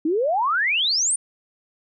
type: exponential sweep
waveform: sine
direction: up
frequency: 296.5 to 9430 Hz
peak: -18 dBFS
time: 0.05-1.16 s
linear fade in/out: 5 ms
effects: none